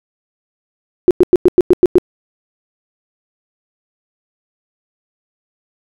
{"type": "tone bursts", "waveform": "sine", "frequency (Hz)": 360, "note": "F#4", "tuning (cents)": -47, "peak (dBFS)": -3, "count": 8, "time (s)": [1.08, 1.983], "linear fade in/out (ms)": 0, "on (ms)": 28, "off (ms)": 97, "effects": []}